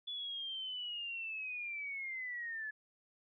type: linear sweep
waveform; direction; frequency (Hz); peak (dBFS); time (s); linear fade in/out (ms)
sine; down; 3448 to 1705; -39; 0.07-2.71; 10
effects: none